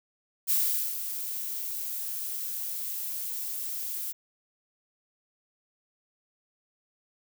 violet noise with ADSR envelope, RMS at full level -24 dBFS, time 0.47-4.13 s, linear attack 35 ms, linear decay 430 ms, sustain -10 dB, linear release 20 ms, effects none

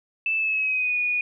sine tone with pitch glide, 2637 to 2460 Hz, E7 to D#7, 0 to -20 cents, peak -21 dBFS, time 0.26-1.21 s, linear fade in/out 2 ms, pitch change -120 cents, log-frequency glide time 0.36-0.98 s, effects none

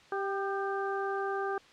harmonic tone with a mistuned harmonic, 392 Hz, G4, in tune, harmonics 1 / 2 / 3 / 4, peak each -33 / -36 / -38 / -39 dBFS, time 0.12-1.58 s, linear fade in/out 2 ms, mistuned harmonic 3, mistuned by +38 cents, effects white hiss -57 dBFS RMS until 1.72 s + low-pass 4000 Hz 12 dB/octave

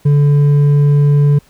sine tone with hard clipping, 144.7 Hz, D3, 25 cents flat, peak -8 dBFS, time 0.05-1.39 s, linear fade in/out 10 ms, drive 4 dB, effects pink hiss -50 dBFS RMS until 1.49 s

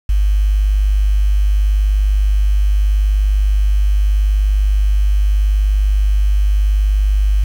sine tone with quantisation, 50.4 Hz, G1, 49 cents sharp, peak -10 dBFS, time 0.09-7.44 s, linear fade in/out 5 ms, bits 6, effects none

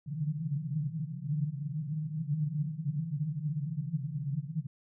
pink band-pass noise, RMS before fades -34 dBFS, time 0.06-4.67 s, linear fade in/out 10 ms, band 140 to 160 Hz, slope 96 dB/octave, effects none

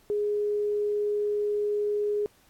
sine tone, 415.3 Hz, G#4, in tune, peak -24 dBFS, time 0.1-2.26 s, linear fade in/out 0 ms, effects pink hiss -61 dBFS RMS until 2.49 s + AAC 64 kbps

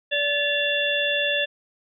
harmonic tone with a mistuned harmonic, 578 Hz, D5, 28 cents flat, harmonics 1 / 3 / 5 / 6, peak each -26 / -26 / -26 / -26 dBFS, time 0.11-1.46 s, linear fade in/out 20 ms, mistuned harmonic 5, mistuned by -87 cents, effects none

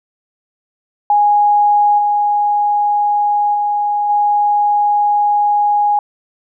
sine tone with level steps, 827 Hz, G#5, 8 cents flat, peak -8 / -11 / -13 / -10 dBFS, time 1.1-5.99 s, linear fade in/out 2 ms, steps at 1.98 / 3.54 / 4.09 s, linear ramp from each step 10 ms, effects none

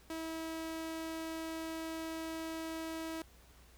sawtooth tone, 323.5 Hz, E4, 32 cents flat, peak -35 dBFS, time 0.1-3.22 s, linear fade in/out 2 ms, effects added 60 Hz sine -60 dBFS peak until 3.77 s + pink hiss -63 dBFS RMS until 3.77 s

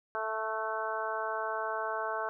harmonic tone with a mistuned harmonic, 220 Hz, A3, in tune, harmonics 2 / 3 / 4 / 5 / 6 / 7, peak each -40 / -37 / -38 / -38 / -40 / -39 dBFS, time 0.15-2.29 s, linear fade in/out 0 ms, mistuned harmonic 7, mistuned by -16 cents, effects none

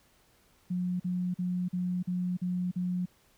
sine tone bursts, 179.9 Hz, F#3, 48 cents flat, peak -28 dBFS, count 7, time 0.7-3.058 s, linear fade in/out 10 ms, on 300 ms, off 43 ms, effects pink hiss -65 dBFS RMS until 3.37 s

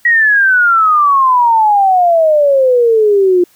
sine exponential sweep, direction down, 1923 to 349.2 Hz, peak -6 dBFS, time 0.05-3.44 s, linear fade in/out 5 ms, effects white hiss -50 dBFS RMS until 3.55 s

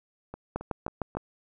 two click trains, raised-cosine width 1 ms, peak -24 / -15 dBFS, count 4 / 5, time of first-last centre 0.34-1.151 / 0.56-1.17 s, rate 3.7 / 6.56 Hz, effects none

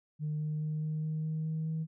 sine tone with pitch steps, 151.8 / 152.86 / 153.92 / 154.99 / 156.07 / 157.15 / 158.25 / 159.35 Hz, D#3 / D#3 / D#3 / D#3 / D#3 / D#3 / D#3 / D#3, -42 / -30 / -18 / -6 / +6 / +18 / +30 / +42 cents, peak -30 dBFS, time 0.19-1.87 s, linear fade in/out 50 ms, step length 210 ms, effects tanh soft clip ceiling -28 dBFS

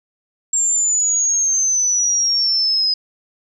sine exponential sweep, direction down, 7459 to 5020 Hz, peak -14 dBFS, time 0.53-2.94 s, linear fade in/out 5 ms, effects 9-bit

